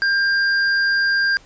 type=tone; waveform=square; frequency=1596 Hz; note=G6; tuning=31 cents sharp; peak=-16 dBFS; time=0.02-1.37 s; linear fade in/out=0 ms; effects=pink hiss -49 dBFS RMS until 1.45 s + resampled to 16000 Hz